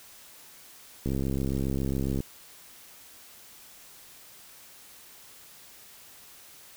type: click train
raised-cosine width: 3 ms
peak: -17 dBFS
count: 78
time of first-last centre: 1.06-2.204 s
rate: 67.3 Hz
effects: white hiss -51 dBFS RMS until 6.76 s